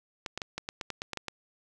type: clicks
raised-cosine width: 0.2 ms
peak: -17 dBFS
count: 11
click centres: 0.262 / 0.376 / 0.418 / 0.58 / 0.689 / 0.812 / 0.903 / 1.019 / 1.133 / 1.173 / 1.283 s
effects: none